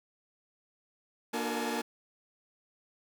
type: tone cluster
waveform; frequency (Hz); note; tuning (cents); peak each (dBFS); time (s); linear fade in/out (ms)
sawtooth; 236.5 / 299.7 / 359.9 / 454.6 / 849; A#3 / D4 / F#4 / A#4 / G#5; +25 / +35 / -48 / -43 / +38; -32 / -35 / -37 / -34 / -34; 1.33-1.82; 10
effects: none